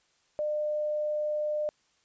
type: tone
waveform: sine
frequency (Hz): 602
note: D5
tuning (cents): +43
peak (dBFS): -27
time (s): 0.39-1.69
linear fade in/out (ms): 0
effects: white hiss -69 dBFS RMS until 2.04 s + resampled to 16000 Hz